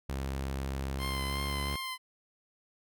sawtooth tone with pitch glide, 67.4 to 70.14 Hz, C#2 to C#2, -48 to +21 cents, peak -29 dBFS, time 0.09-1.76 s, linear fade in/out 5 ms, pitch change +69 cents, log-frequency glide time 1.15-1.45 s
15% pulse tone with vibrato, 1041 Hz, C6, 9 cents flat, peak -29 dBFS, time 0.98-1.98 s, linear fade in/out 50 ms, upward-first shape triangle, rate 2.8 Hz, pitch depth 32 cents each way
effects none

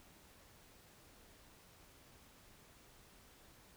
silence, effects pink hiss -63 dBFS RMS until 3.76 s

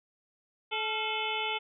harmonic tone with a mistuned harmonic, 433.4 Hz, A4, 26 cents flat, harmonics 1 / 2 / 3 / 5 / 6 / 7 / 8, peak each -39 / -35 / -41 / -37 / -37 / -36 / -40 dBFS, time 0.71-1.59 s, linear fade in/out 20 ms, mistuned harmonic 3, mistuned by +94 cents, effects none

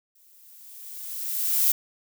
violet noise with exponential growth, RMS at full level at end -19 dBFS, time 0.15-1.72 s, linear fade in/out 5 ms, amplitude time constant 340 ms, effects none

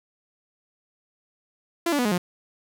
sawtooth tone with pitch steps, 340 / 289.2 / 246 / 209.3 / 178.04 Hz, F4 / D4 / B3 / G#3 / F3, -46 / -27 / -7 / +14 / +34 cents, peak -17 dBFS, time 1.86-2.18 s, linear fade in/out 5 ms, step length 64 ms, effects none

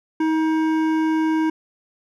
triangle tone with hard clipping, 317.1 Hz, D#4, 33 cents sharp, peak -19 dBFS, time 0.2-1.5 s, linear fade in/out 5 ms, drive 16 dB, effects none

